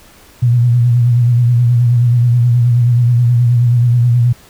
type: tone with vibrato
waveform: sine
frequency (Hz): 120.6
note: B2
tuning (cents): -41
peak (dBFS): -7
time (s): 0.42-4.33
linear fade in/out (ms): 10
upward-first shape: sine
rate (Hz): 9.4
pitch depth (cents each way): 47
effects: pink hiss -43 dBFS RMS until 4.49 s